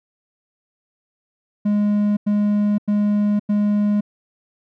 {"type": "tone bursts", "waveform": "triangle", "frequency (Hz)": 207.1, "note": "G#3", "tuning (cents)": -5, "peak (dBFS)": -13, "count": 4, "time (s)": [1.65, 4.009], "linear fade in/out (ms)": 10, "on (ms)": 520, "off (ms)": 93, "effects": []}